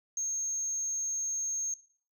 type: tone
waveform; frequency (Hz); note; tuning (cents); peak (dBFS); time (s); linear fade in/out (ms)
sine; 6440; G8; +46; -29; 0.17-1.74; 2
effects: noise-tail reverb RT60 0.5 s tail -19 dB re dry + tanh soft clip ceiling -27 dBFS